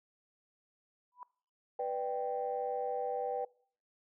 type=tone with exponential growth; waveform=sine; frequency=987.8 Hz; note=B5; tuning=in tune; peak=-40 dBFS; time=1.12-1.23 s; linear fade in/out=1 ms; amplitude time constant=22 ms
type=chord; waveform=sine; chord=G major; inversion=first; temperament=equal with one note detuned; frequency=493.9 / 595.2 / 784 Hz; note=B4 / D5 / G5; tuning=0 / +23 / 0 cents; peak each=-35 / -40 / -36 dBFS; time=1.79-3.45 s; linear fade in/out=5 ms
effects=noise-tail reverb RT60 0.5 s tail -23 dB re dry + tanh soft clip ceiling -24 dBFS